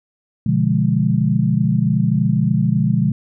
sine chord, B diminished seventh, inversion none, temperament equal, 123.47 / 146.83 / 174.61 / 207.7 Hz, B2 / D3 / F3 / Ab3, 0 / 0 / 0 / 0 cents, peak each -19 dBFS, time 0.46-3.12 s, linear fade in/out 5 ms, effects none

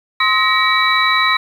sine tone cluster, 1049 / 1274 / 1887 / 2284 / 3925 Hz, C6 / D#6 / A#6 / D7 / B7, +4 / +41 / +21 / -49 / -11 cents, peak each -18 dBFS, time 0.2-1.37 s, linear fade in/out 5 ms, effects 7-bit

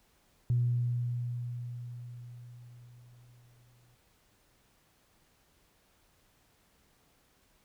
sine tone with exponential decay, 121.1 Hz, B2, 34 cents flat, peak -23 dBFS, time 0.5-3.95 s, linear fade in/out 0 ms, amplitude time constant 750 ms, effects tanh soft clip ceiling -19 dBFS + pink hiss -68 dBFS RMS until 7.64 s

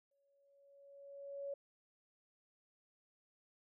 sine tone with exponential growth, 560 Hz, C#5, 18 cents sharp, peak -39 dBFS, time 0.11-1.54 s, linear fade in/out 5 ms, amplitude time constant 310 ms, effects none

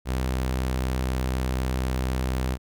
sawtooth tone, 64.1 Hz, C2, 35 cents flat, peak -20 dBFS, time 0.05-2.58 s, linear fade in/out 50 ms, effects none

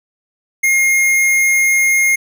square tone, 2137 Hz, C7, 36 cents sharp, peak -11 dBFS, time 0.63-2.16 s, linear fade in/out 10 ms, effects none

